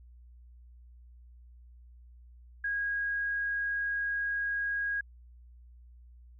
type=tone; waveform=sine; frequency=1641 Hz; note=G#6; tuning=21 cents flat; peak=-29 dBFS; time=2.64-5.01 s; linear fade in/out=5 ms; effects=added 60 Hz sine -51 dBFS peak until 6.39 s